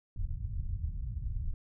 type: low-pass noise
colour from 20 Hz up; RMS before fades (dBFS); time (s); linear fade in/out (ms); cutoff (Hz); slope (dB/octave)
pink; -35; 0.16-1.54; 2; 110; 24
effects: none